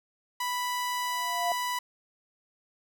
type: tone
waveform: sawtooth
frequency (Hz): 987.8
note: B5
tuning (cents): 0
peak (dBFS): -25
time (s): 0.4-1.79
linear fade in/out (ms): 5
type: tone with exponential growth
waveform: sine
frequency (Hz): 699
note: F5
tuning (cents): +1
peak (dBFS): -24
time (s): 0.92-1.52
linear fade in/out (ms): 1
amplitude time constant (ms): 130
effects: none